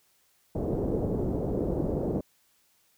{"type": "low-pass noise", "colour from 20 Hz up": "white", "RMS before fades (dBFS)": -29, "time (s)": [0.55, 2.21], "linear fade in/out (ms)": 5, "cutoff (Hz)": 480, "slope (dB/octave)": 24, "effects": ["white hiss -67 dBFS RMS until 2.97 s"]}